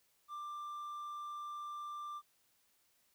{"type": "tone", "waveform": "triangle", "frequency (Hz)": 1184, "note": "D6", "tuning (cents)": 14, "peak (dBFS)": -40, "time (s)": [0.28, 2.22], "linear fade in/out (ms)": 50, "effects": ["white hiss -74 dBFS RMS until 3.14 s"]}